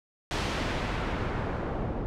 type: noise with low-pass filter sweep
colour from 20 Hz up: pink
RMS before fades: -31 dBFS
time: 0.31-2.06 s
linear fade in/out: 0 ms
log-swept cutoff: 5000 to 700 Hz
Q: 0.7
effects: none